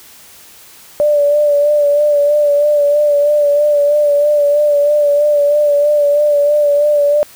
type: tone with vibrato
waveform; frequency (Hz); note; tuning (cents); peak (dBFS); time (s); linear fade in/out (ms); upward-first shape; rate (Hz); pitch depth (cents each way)
sine; 585; D5; -7; -8; 1-7.23; 0; sine; 3.1; 32
effects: white hiss -40 dBFS RMS until 7.35 s